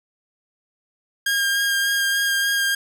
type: tone with vibrato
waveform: sawtooth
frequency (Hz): 1615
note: G#6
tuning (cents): -49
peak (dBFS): -15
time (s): 1.26-2.75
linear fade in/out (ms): 5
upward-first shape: sine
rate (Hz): 3.4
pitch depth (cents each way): 12
effects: none